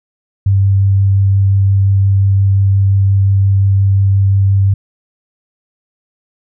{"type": "tone with vibrato", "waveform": "sine", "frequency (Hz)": 98, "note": "G2", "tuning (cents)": 0, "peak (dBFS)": -7, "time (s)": [0.46, 4.74], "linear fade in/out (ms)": 5, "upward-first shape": "sine", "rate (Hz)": 5.7, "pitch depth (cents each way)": 8, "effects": []}